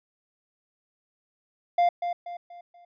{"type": "tone with echo", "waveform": "triangle", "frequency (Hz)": 698.5, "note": "F5", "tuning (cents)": 0, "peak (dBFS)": -16, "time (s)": [1.78, 1.89], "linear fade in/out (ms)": 5, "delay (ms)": 240, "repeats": 4, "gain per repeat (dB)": -8, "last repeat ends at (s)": 2.85, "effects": ["resampled to 11025 Hz"]}